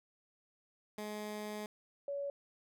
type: tone pair in turn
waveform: 15% pulse / sine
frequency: 210.9 / 564.3 Hz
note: G#3 / C#5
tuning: +27 / +31 cents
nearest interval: octave + perfect fourth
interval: 1704 cents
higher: second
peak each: -34 / -36 dBFS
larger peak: first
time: 0.98-1.66 / 2.08-2.3 s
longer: first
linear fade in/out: 2 ms
effects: none